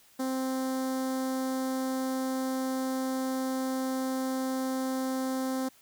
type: tone with notch filter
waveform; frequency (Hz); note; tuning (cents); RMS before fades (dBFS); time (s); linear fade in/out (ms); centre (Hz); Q
sawtooth; 261.6; C4; 0; -31; 0.19-5.69; 10; 2600; 0.75
effects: white hiss -60 dBFS RMS until 5.81 s